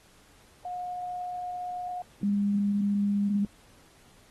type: tone pair in turn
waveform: sine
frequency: 720 / 202.6 Hz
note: F#5 / G#3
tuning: -47 / -43 cents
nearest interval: octave + minor seventh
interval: 2196 cents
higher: first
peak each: -32 / -23 dBFS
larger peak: second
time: 0.65-2.02 / 2.23-3.45 s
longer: first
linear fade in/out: 2 ms
effects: pink hiss -59 dBFS RMS until 4.3 s + AAC 32 kbps